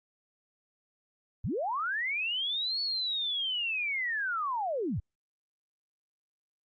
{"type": "linear two-way sweep", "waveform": "sine", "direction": "up then down", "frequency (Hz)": [60.5, 4447, 60.5], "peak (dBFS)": -29, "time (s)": [1.44, 5], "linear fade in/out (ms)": 5, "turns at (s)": 2.81, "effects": ["Opus 48 kbps"]}